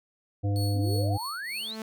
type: harmonic tone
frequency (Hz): 101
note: G#2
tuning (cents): -48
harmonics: 1 / 3 / 5 / 7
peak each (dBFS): -24 / -34 / -38 / -41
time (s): 0.43-1.18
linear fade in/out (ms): 20
type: tone with tremolo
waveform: sawtooth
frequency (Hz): 4397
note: C#8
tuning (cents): -15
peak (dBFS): -31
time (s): 0.56-1.71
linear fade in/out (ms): 0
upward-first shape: triangle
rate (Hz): 3.2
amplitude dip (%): 85
type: exponential sweep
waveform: sine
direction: up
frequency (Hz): 233.1 to 4516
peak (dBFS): -33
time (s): 0.73-1.77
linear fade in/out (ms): 50
type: tone with exponential growth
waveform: sawtooth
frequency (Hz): 220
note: A3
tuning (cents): 0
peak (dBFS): -28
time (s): 1.42-1.82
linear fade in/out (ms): 2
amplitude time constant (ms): 86
effects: none